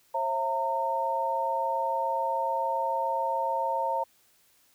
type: tone cluster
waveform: sine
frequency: 537 / 664 / 915 Hz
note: C5 / E5 / A#5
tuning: +45 / +12 / -32 cents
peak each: -32 / -34 / -27 dBFS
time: 0.14-4.04 s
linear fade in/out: 10 ms
effects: white hiss -64 dBFS RMS until 4.74 s